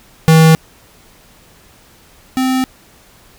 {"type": "tone pair in turn", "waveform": "square", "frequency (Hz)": [160.4, 259.4], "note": ["E3", "C4"], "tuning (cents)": [-47, -15], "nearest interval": "minor sixth", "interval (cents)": 832, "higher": "second", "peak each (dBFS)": [-5, -13], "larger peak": "first", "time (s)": [[0.28, 0.55], [2.37, 2.64]], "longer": "neither", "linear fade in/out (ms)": 0, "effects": ["pink hiss -46 dBFS RMS until 3.38 s"]}